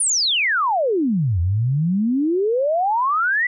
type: exponential two-way sweep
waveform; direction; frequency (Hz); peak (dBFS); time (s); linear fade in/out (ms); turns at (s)
sine; down then up; 10060 to 82.5 to 2013; -16; 0-3.47; 5; 1.4
effects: none